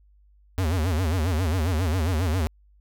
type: tone with vibrato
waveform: square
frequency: 84.9 Hz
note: F2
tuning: 48 cents flat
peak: -22 dBFS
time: 0.58-2.47 s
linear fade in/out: 0 ms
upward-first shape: sine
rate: 7.4 Hz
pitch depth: 210 cents each way
effects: added 50 Hz sine -54 dBFS peak until 2.8 s